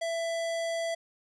square tone, 665 Hz, E5, 15 cents sharp, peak -30 dBFS, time 0.01-0.95 s, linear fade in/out 10 ms, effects resampled to 22050 Hz + 11-bit

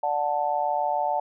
sine chord, D major, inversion none, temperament just, 587.3 / 734.2 / 881 Hz, D5 / F#5 / A5, 0 / -14 / +2 cents, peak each -29 / -26 / -26 dBFS, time 0.03-1.2 s, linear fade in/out 5 ms, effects none

